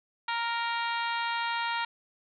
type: harmonic tone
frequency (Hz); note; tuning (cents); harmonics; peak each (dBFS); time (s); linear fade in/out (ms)
466.2; A#4; 0; 2 / 3 / 4 / 5 / 6 / 7 / 8 / 9; -31 / -35 / -37 / -39 / -41 / -42 / -43 / -44; 0.28-1.85; 5
effects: none